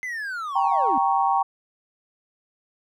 triangle linear sweep, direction down, 2069 to 236.4 Hz, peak -26 dBFS, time 0.03-0.98 s, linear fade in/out 0 ms
sine chord, G diminished, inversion none, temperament equal, 784 / 932.3 / 1108.7 Hz, G5 / Bb5 / Db6, 0 / 0 / 0 cents, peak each -21 / -23 / -24 dBFS, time 0.55-1.43 s, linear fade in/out 10 ms
effects none

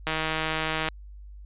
click train, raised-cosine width 0.3 ms, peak -11 dBFS, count 130, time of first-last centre 0.07-0.886 s, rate 158 Hz, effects added 50 Hz sine -41 dBFS peak until 1.45 s + resampled to 8000 Hz

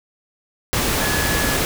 sine tone in noise, 1699 Hz, G#6, 39 cents sharp, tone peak -25 dBFS, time 1.01-1.57 s, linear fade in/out 0 ms, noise pink, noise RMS -20 dBFS, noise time 0.73-1.65 s, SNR -8 dB, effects none

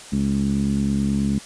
10% pulse tone with low-pass filter, 69.3 Hz, C#2, in tune, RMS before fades -21 dBFS, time 0.12-1.39 s, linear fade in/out 10 ms, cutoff 220 Hz, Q 3.9, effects white hiss -40 dBFS RMS until 1.45 s + resampled to 22050 Hz

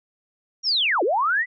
sine linear two-way sweep, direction down then up, 5740 to 322 to 2033 Hz, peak -18 dBFS, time 0.63-1.46 s, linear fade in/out 50 ms, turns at 1.03 s, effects none

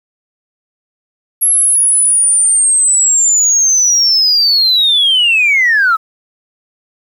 sine linear sweep, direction down, 11290 to 1264 Hz, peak -6 dBFS, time 1.41-5.97 s, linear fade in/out 20 ms, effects tanh soft clip ceiling -4 dBFS + 7-bit

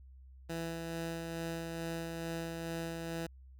15% pulse tone with tremolo, 165.8 Hz, E3, 10 cents sharp, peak -30 dBFS, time 0.49-3.27 s, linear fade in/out 10 ms, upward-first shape sine, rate 2.3 Hz, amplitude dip 30%, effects added 65 Hz sine -52 dBFS peak until 3.59 s

